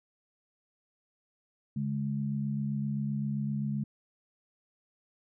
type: tone pair together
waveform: sine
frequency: 141.7 / 209.4 Hz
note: C#3 / G#3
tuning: +38 / +15 cents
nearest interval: perfect fifth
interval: 677 cents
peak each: -32 / -32 dBFS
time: 1.76-3.84 s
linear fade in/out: 5 ms
effects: none